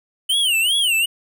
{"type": "tone with vibrato", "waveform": "square", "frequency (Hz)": 2976, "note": "F#7", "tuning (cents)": 9, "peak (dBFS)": -16, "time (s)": [0.29, 1.06], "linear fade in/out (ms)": 10, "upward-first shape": "sine", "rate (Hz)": 2.6, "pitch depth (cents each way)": 210, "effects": []}